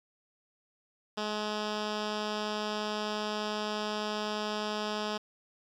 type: tone with low-pass filter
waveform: 10% pulse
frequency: 211.6 Hz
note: G#3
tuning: 33 cents sharp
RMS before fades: -34 dBFS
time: 1.17-5.18 s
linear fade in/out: 10 ms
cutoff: 4600 Hz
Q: 2.3
effects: 10-bit